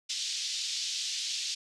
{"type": "band-pass noise", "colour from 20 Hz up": "pink", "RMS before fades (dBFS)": -34, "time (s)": [0.09, 1.55], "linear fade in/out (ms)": 10, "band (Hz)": [3400, 6500], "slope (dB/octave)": 24, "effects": ["low-pass 10000 Hz 12 dB/octave"]}